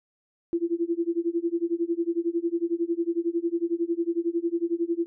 sine tone with tremolo, 339 Hz, E4, 49 cents sharp, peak -20 dBFS, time 0.53-5.06 s, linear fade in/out 0 ms, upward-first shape sine, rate 11 Hz, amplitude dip 95%, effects none

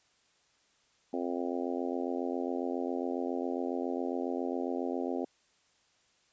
harmonic tone, 87.31 Hz, F2, in tune, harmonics 3 / 4 / 5 / 6 / 7 / 8 / 9, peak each -35 / -37 / -39 / -41 / -42 / -43 / -44 dBFS, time 1.13-5.25 s, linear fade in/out 5 ms, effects white hiss -69 dBFS RMS until 6.32 s + resampled to 16000 Hz

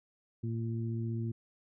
harmonic tone, 114.4 Hz, A#2, 32 cents flat, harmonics 1 / 2 / 3, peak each -33 / -39 / -43 dBFS, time 0.43-1.32 s, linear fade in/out 10 ms, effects none

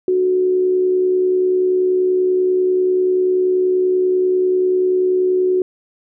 sine tone with amplitude modulation, 368.6 Hz, F#4, 7 cents flat, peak -11 dBFS, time 0.08-5.62 s, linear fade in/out 2 ms, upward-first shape sine, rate 70.3 Hz, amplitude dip 35%, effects none

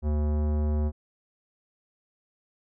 sine tone with tanh clipping, 75.1 Hz, D2, 39 cents sharp, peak -25 dBFS, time 0.02-0.92 s, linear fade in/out 50 ms, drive 18 dB, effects none

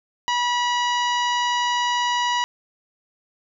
harmonic tone, 971 Hz, B5, 30 cents flat, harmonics 1 / 2 / 3 / 4 / 5 / 6 / 7, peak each -21 / -27 / -27 / -33 / -37 / -37 / -40 dBFS, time 0.28-2.44 s, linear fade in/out 0 ms, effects none

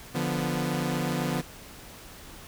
sawtooth chord, B diminished, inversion first, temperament equal, 146.83 / 174.61 / 246.9 Hz, D3 / F3 / B3, 0 / 0 / 0 cents, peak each -27 dBFS, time 0.14-1.42 s, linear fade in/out 20 ms, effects pink hiss -46 dBFS RMS until 2.47 s

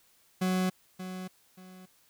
40% pulse tone with echo, 185 Hz, F#3, in tune, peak -25 dBFS, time 0.41-0.7 s, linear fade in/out 10 ms, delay 580 ms, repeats 2, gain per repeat -11 dB, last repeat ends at 1.86 s, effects white hiss -65 dBFS RMS until 2.09 s

